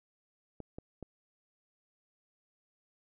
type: clicks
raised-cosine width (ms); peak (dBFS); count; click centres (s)
2; -29; 3; 0.603 / 0.785 / 1.027
effects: none